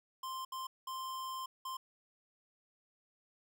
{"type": "tone bursts at uneven times", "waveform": "square", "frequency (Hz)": 1046.5, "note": "C6", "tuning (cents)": 0, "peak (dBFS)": -40, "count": 4, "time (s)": [[0.23, 0.45], [0.52, 0.67], [0.87, 1.46], [1.65, 1.77]], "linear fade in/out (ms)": 5, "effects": []}